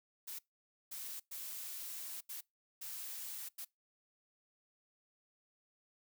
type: noise bursts at uneven times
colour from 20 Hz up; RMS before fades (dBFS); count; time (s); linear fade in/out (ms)
blue; -45; 6; 0.27-0.39 / 0.91-1.2 / 1.31-2.21 / 2.29-2.41 / 2.81-3.49 / 3.58-3.65; 10
effects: noise-tail reverb RT60 0.2 s tail -24 dB re dry